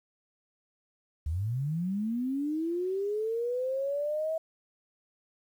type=linear sweep; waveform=sine; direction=up; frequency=70.8 to 650 Hz; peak=-28 dBFS; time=1.26-4.38 s; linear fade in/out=5 ms; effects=10-bit